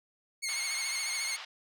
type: tone with vibrato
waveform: 15% pulse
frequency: 2169 Hz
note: C#7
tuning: 38 cents flat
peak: -25 dBFS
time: 0.42-1.37 s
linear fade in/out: 20 ms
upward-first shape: sine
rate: 14 Hz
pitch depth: 52 cents each way
type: band-pass noise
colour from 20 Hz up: white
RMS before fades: -44 dBFS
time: 0.48-1.45 s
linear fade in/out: 5 ms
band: 750 to 4200 Hz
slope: 24 dB/octave
effects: none